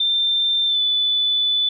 sine tone with pitch glide, 3577 to 3487 Hz, A7 to A7, +28 to -16 cents, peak -16 dBFS, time 0-1.69 s, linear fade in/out 5 ms, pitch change -44 cents, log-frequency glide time 0.66-0.81 s, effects none

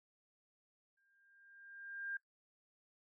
sine tone with exponential growth, 1600 Hz, G6, 35 cents sharp, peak -38 dBFS, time 0.97-2.17 s, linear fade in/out 5 ms, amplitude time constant 260 ms, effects noise-tail reverb RT60 0.1 s tail -17 dB re dry

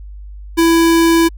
square tone, 331.9 Hz, E4, 12 cents sharp, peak -9 dBFS, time 0.57-1.29 s, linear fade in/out 20 ms, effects added 50 Hz sine -29 dBFS peak until 1.37 s

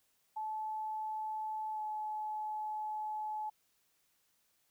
sine tone with pitch glide, 866 to 856.5 Hz, A5 to A5, -28 to -47 cents, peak -36 dBFS, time 0.36-3.5 s, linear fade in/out 10 ms, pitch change -19 cents, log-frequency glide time 1.73-1.8 s, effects white hiss -75 dBFS RMS until 4.7 s

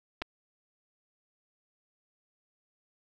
clicks, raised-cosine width 0.3 ms, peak -19 dBFS, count 2, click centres 0.218 / 0.221 s, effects none

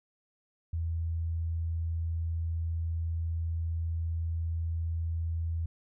sine tone, 82.6 Hz, E2, 4 cents sharp, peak -29 dBFS, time 0.73-5.66 s, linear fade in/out 5 ms, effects none

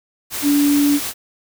sine tone in noise, 288.2 Hz, D4, 33 cents flat, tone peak -12 dBFS, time 0.42-1 s, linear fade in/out 50 ms, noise white, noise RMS -25 dBFS, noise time 0.3-1.14 s, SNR +10 dB, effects none

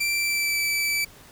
sawtooth tone with pitch glide, 2349 to 2315 Hz, D7 to D7, 0 to -25 cents, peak -19 dBFS, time 0-1.05 s, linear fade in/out 10 ms, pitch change -25 cents, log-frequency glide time 0.14-0.6 s, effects pink hiss -49 dBFS RMS until 1.31 s

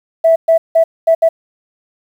sine tone bursts at uneven times, 656 Hz, E5, 9 cents flat, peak -5 dBFS, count 5, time 0.24-0.36 / 0.48-0.58 / 0.75-0.84 / 1.07-1.15 / 1.22-1.29 s, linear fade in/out 10 ms, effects tanh soft clip ceiling -1 dBFS + 7-bit

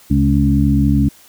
harmonic tone with a mistuned harmonic, 70.4 Hz, C#2, 27 cents sharp, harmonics 1 / 2 / 3 / 4, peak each -16 / -16 / -16 / -16 dBFS, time 0.1-1.09 s, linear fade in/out 10 ms, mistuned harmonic 2, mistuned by -47 cents, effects white hiss -46 dBFS RMS until 1.28 s

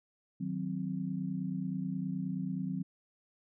sine chord, C diminished, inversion first, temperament equal, 155.56 / 185 / 261.6 Hz, Eb3 / Gb3 / C4, 0 / 0 / 0 cents, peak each -39 / -35 / -39 dBFS, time 0.4-2.83 s, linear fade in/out 10 ms, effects none

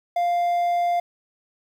triangle tone, 698.5 Hz, F5, in tune, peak -17 dBFS, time 0.16-1 s, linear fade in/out 5 ms, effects 9-bit

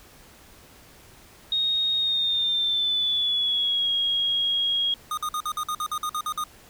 sine tone with pitch glide, 3729 to 3284 Hz, A#7 to G#7, 0 to -20 cents, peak -21 dBFS, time 1.52-4.94 s, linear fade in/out 2 ms, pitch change -220 cents, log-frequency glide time 1.97-3.91 s
square tone bursts, 1230 Hz, D#6, 20 cents flat, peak -26 dBFS, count 12, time 5.11-6.439 s, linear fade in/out 2 ms, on 64 ms, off 51 ms
effects pink hiss -51 dBFS RMS until 6.69 s

